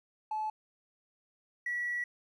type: tone pair in turn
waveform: triangle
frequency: 863 / 1937.4 Hz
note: A5 / B6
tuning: -34 / -34 cents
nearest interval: octave + major second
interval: 1400 cents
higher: second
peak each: -28 / -28 dBFS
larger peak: neither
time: 0.31-0.5 / 1.66-2.04 s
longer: second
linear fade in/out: 5 ms
effects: tanh soft clip ceiling -29 dBFS